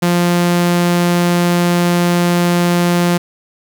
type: tone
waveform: sawtooth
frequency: 174.61 Hz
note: F3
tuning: in tune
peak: -7 dBFS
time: 0.02-3.18 s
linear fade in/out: 10 ms
effects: 8-bit